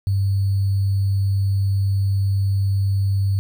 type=tone with sample-and-hold; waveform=sine; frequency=98 Hz; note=G2; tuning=in tune; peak=-16 dBFS; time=0.07-3.39 s; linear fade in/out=0 ms; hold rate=4410 Hz; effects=none